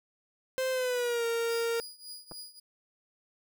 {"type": "tone with pitch glide", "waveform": "45% pulse", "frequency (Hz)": [520, 463.3], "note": ["C5", "A#4"], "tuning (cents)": [-11, -11], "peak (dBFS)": -28, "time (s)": [0.58, 1.8], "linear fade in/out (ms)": 0, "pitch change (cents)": -200, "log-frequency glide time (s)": [0.71, 1.25]}
{"type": "tone with tremolo", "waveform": "sawtooth", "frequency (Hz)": 4903, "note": "D#8", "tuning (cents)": -26, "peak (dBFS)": -37, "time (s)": [1.49, 2.6], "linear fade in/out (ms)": 10, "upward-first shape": "triangle", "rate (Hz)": 3.6, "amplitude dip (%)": 90}
{"type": "clicks", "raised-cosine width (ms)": 1, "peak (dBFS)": -31, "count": 2, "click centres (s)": [2.313, 2.319]}
{"effects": []}